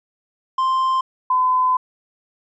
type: tone pair in turn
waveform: triangle / sine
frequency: 1046.5 / 1016.1 Hz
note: C6 / B5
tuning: 0 / +49 cents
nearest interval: minor second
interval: 51 cents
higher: first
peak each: -14 dBFS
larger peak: neither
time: 0.58-1.01 / 1.3-1.77 s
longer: second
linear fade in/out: 5 ms
effects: resampled to 16000 Hz